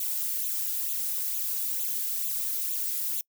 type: noise with flanger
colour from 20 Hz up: violet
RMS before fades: -30 dBFS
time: 0-3.21 s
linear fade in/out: 2 ms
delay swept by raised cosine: 0.28 to 2.48 ms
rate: 2.2 Hz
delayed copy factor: +0.8
effects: noise-tail reverb RT60 0.1 s tail -26 dB re dry